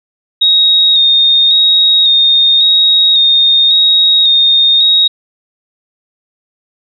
sine tone with vibrato, 3729 Hz, A#7, in tune, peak -5 dBFS, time 0.41-5.08 s, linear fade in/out 10 ms, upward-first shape square, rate 0.91 Hz, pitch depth 22 cents each way, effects none

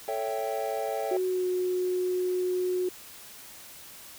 triangle chord, A dominant seventh, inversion none, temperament equal, 440 / 554.4 / 659.3 / 784 Hz, A4 / C#5 / E5 / G5, 0 / 0 / 0 / 0 cents, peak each -32 dBFS, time 0.08-1.17 s, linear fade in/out 2 ms
sine tone with pitch glide, 370 to 364.3 Hz, F#4 to F#4, 0 to -27 cents, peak -25 dBFS, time 1.11-2.89 s, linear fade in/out 5 ms, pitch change -27 cents, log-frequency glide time 1.27-1.46 s
effects white hiss -47 dBFS RMS until 4.18 s

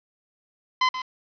sawtooth tone with echo, 1026 Hz, C6, 34 cents flat, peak -14 dBFS, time 0.81-0.89 s, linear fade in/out 5 ms, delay 130 ms, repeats 1, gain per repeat -11 dB, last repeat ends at 1.02 s, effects resampled to 11025 Hz + 7-bit

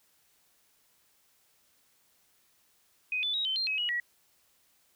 sine tone with pitch steps, 2503 / 3492 / 3809 / 3079 / 4182 / 2552 / 2908 / 1924 Hz, D#7 / A7 / A#7 / G7 / C8 / D#7 / F#7 / B6, +10 / -14 / +37 / -32 / -2 / +43 / -31 / -46 cents, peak -28 dBFS, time 3.12-4 s, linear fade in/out 2 ms, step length 110 ms, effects white hiss -68 dBFS RMS until 4.95 s

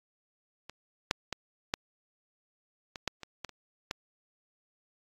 clicks, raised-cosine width 0.2 ms, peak -25 / -8 / -16 / -10 / -22 / -12 / -23 / -19 / -30 / -15 dBFS, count 10, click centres 0.696 / 1.111 / 1.327 / 1.739 / 2.958 / 3.077 / 3.233 / 3.447 / 3.493 / 3.911 s, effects AAC 32 kbps

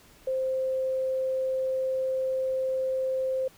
sine tone, 523.3 Hz, C5, in tune, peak -25 dBFS, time 0.27-3.48 s, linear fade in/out 5 ms, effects pink hiss -56 dBFS RMS until 3.57 s

